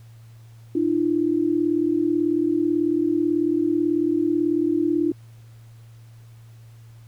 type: tone pair together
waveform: sine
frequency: 301.8 / 340 Hz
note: D4 / F4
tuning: +47 / -46 cents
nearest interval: major second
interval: 207 cents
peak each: -21 dBFS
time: 0.75-5.12 s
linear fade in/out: 5 ms
effects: added 114 Hz sine -43 dBFS peak until 7.07 s + pink hiss -59 dBFS RMS until 7.07 s

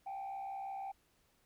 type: tone with frequency modulation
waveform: sine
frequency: 783 Hz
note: G5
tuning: 2 cents flat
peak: -38 dBFS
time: 0.06-0.92 s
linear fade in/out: 10 ms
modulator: 65.7 Hz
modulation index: 0.56
effects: tanh soft clip ceiling -38 dBFS + pink hiss -73 dBFS RMS until 1.45 s

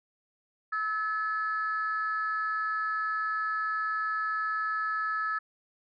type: tone pair together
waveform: sine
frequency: 1300 / 1718.5 Hz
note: E6 / A6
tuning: -24 / -41 cents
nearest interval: perfect fourth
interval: 483 cents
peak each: -29 / -31 dBFS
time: 0.72-5.39 s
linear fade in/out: 10 ms
effects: tanh soft clip ceiling -21 dBFS

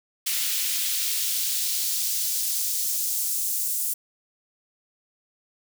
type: noise with high-pass filter sweep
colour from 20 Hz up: white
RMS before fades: -26 dBFS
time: 0.26-3.94 s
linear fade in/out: 10 ms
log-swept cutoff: 2500 to 8300 Hz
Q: 1
effects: none

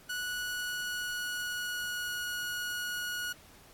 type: tone with pitch glide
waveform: sawtooth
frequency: 1471 to 1453.3 Hz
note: F#6 to F#6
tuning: -11 to -31 cents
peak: -30 dBFS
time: 0.09-3.33 s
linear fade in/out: 10 ms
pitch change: -20 cents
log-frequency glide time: 0.2-2.23 s
effects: pink hiss -57 dBFS RMS until 3.73 s + AAC 64 kbps

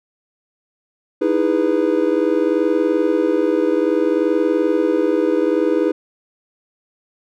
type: chord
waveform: triangle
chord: E major seventh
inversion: third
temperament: just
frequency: 309 / 329.6 / 412 / 494.4 Hz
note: D#4 / E4 / G#4 / B4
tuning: -12 / 0 / -14 / +2 cents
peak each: -18 dBFS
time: 1.21-5.92 s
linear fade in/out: 10 ms
effects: none

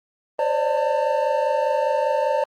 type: tone cluster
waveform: triangle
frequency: 524 / 574 / 599 / 898 Hz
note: C5 / D5 / D5 / A5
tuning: +2 / -40 / +34 / +35 cents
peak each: -22 / -22 / -23 / -22 dBFS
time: 0.39-2.44 s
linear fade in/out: 2 ms
effects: Opus 32 kbps

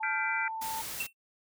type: tone with pitch glide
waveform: sine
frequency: 876 to 889.3 Hz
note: A5 to A5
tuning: -8 to +18 cents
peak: -34 dBFS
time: 0-0.82 s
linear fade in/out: 10 ms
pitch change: +26 cents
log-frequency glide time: 0.23-0.32 s
type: chord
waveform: sine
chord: G dominant seventh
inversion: third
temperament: equal with one note detuned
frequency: 1396.9 / 1568 / 2008 / 2349 Hz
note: F6 / G6 / B6 / D7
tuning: 0 / 0 / +28 / 0 cents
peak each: -35 dBFS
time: 0.03-0.48 s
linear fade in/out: 2 ms
type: noise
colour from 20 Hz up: white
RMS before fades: -39 dBFS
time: 0.61-1.07 s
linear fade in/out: 10 ms
type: tone with exponential decay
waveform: square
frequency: 2700 Hz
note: E7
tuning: 41 cents sharp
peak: -29 dBFS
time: 1-1.13 s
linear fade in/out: 5 ms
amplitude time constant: 27 ms
effects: noise-tail reverb RT60 0.1 s tail -24 dB re dry

